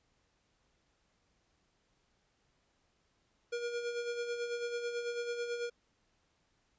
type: tone with tremolo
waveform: square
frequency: 476.4 Hz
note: A#4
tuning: 38 cents sharp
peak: -34 dBFS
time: 3.52-5.7 s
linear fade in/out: 10 ms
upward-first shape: sine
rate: 9.1 Hz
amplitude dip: 50%
effects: pink hiss -75 dBFS RMS until 6.78 s + resampled to 16000 Hz